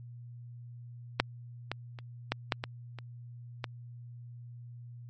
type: clicks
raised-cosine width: 0.3 ms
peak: -7 / -16 / -29 / -12 / -10 / -17 / -27 / -17 dBFS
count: 8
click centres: 1.2 / 1.716 / 1.988 / 2.32 / 2.522 / 2.639 / 2.987 / 3.642 s
effects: added 120 Hz sine -44 dBFS peak until 5.09 s + MP3 32 kbps